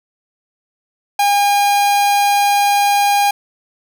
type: tone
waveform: 45% pulse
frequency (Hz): 811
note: G#5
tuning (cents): -41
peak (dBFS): -11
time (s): 1.19-3.31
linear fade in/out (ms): 5
effects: none